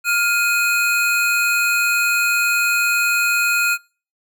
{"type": "tone pair together", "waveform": "square", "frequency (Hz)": [1404, 2502], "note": ["F6", "D#7"], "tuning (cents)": [9, 9], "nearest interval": "minor seventh", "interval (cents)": 1000, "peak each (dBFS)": -19, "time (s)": [0.04, 3.78], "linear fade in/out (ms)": 50, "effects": ["noise-tail reverb RT60 0.4 s tail -25 dB re dry"]}